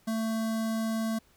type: tone with notch filter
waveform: square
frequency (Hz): 222.9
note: A3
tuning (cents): +23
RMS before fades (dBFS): -30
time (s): 0.07-1.19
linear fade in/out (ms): 10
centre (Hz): 2500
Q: 1.6
effects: pink hiss -64 dBFS RMS until 1.36 s